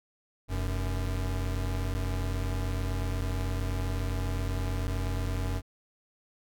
square tone pair together, 43.69 / 92.5 Hz, F1 / F#2, +1 / 0 cents, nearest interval octave + minor second, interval 1299 cents, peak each -32 / -32 dBFS, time 0.48-5.62 s, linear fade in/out 50 ms, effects none

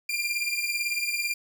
sawtooth beating tone pair, 2383 / 2401 Hz, D7 / D7, +25 / +38 cents, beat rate 18 Hz, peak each -26 / -26 dBFS, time 0.09-1.34 s, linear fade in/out 5 ms, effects none

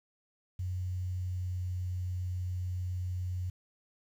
sine tone with pitch glide, 91.3 to 90.72 Hz, F#2 to F#2, -23 to -34 cents, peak -32 dBFS, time 0.59-3.5 s, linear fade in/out 5 ms, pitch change -11 cents, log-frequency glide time 1.16-1.68 s, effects 10-bit

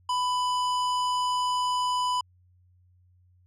sine tone with hard clipping, 996 Hz, B5, 14 cents sharp, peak -26 dBFS, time 0.09-2.21 s, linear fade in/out 5 ms, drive 17 dB, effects added 90 Hz sine -58 dBFS peak until 3.46 s + low-pass 9000 Hz 12 dB/octave

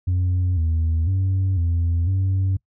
sine tone with pitch steps, 90.6 / 81 / 95 / 84.8 / 95.2 Hz, F#2 / E2 / F#2 / E2 / F#2, -36 / -30 / +46 / +50 / +50 cents, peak -15 dBFS, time 0.07-2.57 s, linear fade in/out 10 ms, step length 500 ms, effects noise-tail reverb RT60 0.1 s tail -24 dB re dry + tanh soft clip ceiling -16 dBFS

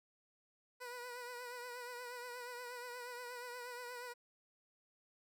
15% pulse tone with vibrato, 490 Hz, B4, 14 cents flat, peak -39 dBFS, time 0.8-4.14 s, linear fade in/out 20 ms, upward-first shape triangle, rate 8.4 Hz, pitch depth 50 cents each way, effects none

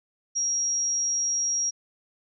sine tone, 5650 Hz, F8, 19 cents sharp, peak -23 dBFS, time 0.35-1.71 s, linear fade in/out 20 ms, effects none

